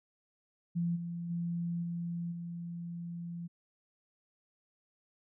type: tone with level steps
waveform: sine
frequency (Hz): 171.1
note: F3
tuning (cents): -35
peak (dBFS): -29 / -36 / -32 / -34 / -38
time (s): 0.75-3.48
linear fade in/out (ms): 20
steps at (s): 0.95 / 1.29 / 1.82 / 2.31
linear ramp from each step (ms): 20
effects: none